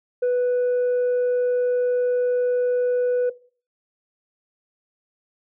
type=tone; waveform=sine; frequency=493.9 Hz; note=B4; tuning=in tune; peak=-15 dBFS; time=0.22-3.3 s; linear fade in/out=10 ms; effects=noise-tail reverb RT60 0.4 s tail -19 dB re dry + tanh soft clip ceiling -17 dBFS